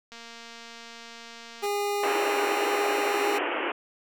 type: click train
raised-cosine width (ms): 0.2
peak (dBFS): -27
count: 358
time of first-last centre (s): 0.12-1.659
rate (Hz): 232
type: tone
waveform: 25% pulse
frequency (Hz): 408.2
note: G#4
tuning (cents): -30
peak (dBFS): -22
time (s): 1.62-3.39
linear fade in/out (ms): 20
type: band-pass noise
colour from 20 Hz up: pink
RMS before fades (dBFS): -29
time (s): 2.03-3.72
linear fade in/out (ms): 5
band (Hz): 280 to 3000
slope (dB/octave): 96
effects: none